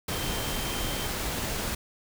sine tone in noise, 3136 Hz, G7, in tune, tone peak -39 dBFS, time 0.12-1.07 s, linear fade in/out 5 ms, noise pink, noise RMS -31 dBFS, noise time 0.08-1.75 s, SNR -11 dB, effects none

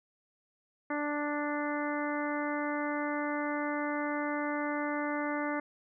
harmonic tone, 293.9 Hz, D4, 1 cent sharp, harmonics 1 / 2 / 3 / 4 / 5 / 6 / 7, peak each -34 / -37 / -39 / -40 / -41 / -42 / -42 dBFS, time 0.9-5.6 s, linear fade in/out 5 ms, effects none

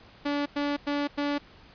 sawtooth tone bursts, 288.2 Hz, D4, 33 cents flat, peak -22 dBFS, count 4, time 0.25-1.384 s, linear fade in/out 10 ms, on 210 ms, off 98 ms, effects pink hiss -53 dBFS RMS until 1.74 s + resampled to 11025 Hz

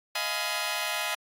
10% pulse chord, F half-diminished seventh, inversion third, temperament just, 628.6 / 698.5 / 838.1 / 1005.8 Hz, Eb5 / F5 / Ab5 / Cb6, +18 / 0 / +16 / +31 cents, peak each -26 dBFS, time 0.15-1.15 s, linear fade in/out 5 ms, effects AAC 48 kbps

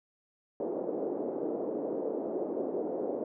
pink band-pass noise, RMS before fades -34 dBFS, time 0.6-3.24 s, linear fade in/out 2 ms, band 310 to 550 Hz, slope 24 dB/octave, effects none

